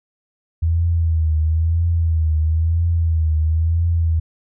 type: tone with vibrato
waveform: sine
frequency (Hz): 81.3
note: E2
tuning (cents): -23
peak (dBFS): -14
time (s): 0.62-4.2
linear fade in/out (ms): 10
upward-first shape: triangle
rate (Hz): 1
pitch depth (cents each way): 81
effects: none